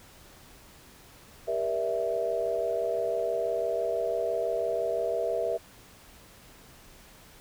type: chord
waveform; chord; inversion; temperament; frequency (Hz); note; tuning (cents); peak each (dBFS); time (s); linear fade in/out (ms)
sine; E half-diminished seventh; first; just; 395.6 / 474.7 / 593.3 / 659.3; G4 / Bb4 / D5 / E5; +16 / +31 / +18 / 0; -35 / -31 / -35 / -29; 1.47-5.58; 20
effects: pink hiss -53 dBFS RMS until 7.4 s